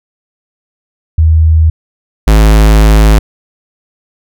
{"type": "tone pair in turn", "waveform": ["sine", "square"], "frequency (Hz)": [79.8, 53.26], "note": ["D#2", "G#1"], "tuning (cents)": [44, 44], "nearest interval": "perfect fifth", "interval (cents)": 700, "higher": "first", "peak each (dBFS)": -3, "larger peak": "neither", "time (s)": [[1.18, 1.7], [2.27, 3.19]], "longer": "second", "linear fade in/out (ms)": 5, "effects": []}